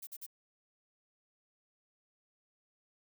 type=noise bursts; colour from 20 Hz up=violet; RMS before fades=-45 dBFS; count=3; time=0.02-0.265 s; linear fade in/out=10 ms; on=51 ms; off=46 ms; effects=none